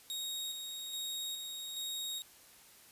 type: tone with tremolo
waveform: sawtooth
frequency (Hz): 3761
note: A#7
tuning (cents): +15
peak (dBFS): -34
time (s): 0.1-2.22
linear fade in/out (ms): 0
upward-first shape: square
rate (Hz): 1.2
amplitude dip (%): 35
effects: white hiss -59 dBFS RMS until 2.91 s + resampled to 32000 Hz